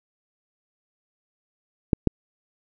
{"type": "clicks", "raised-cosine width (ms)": 3, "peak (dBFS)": -4, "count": 2, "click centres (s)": [1.932, 2.073], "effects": []}